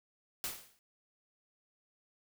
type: noise with exponential decay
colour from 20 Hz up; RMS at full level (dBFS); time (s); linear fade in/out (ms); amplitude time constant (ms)
white; -35; 0.44-0.79; 0; 75
effects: none